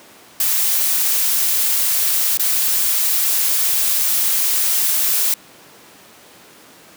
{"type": "noise with dropouts", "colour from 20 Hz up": "blue", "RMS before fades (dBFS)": -17, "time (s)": [0.4, 5.34], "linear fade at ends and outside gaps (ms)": 2, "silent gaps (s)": [2.373, 2.395], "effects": ["pink hiss -44 dBFS RMS until 6.96 s", "high-pass 200 Hz 12 dB/octave"]}